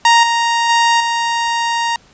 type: tone with level steps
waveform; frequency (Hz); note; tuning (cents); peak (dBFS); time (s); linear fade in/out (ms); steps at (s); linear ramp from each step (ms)
sawtooth; 932.3; A#5; 0; -3 / -9 / -6 / -11; 0.05-1.96; 2; 0.23 / 0.69 / 1; 5
effects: pink hiss -48 dBFS RMS until 2.13 s + resampled to 16000 Hz